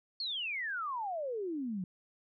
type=exponential sweep; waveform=sine; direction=down; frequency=4435 to 174.61 Hz; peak=-34 dBFS; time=0.2-1.84 s; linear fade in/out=2 ms; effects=none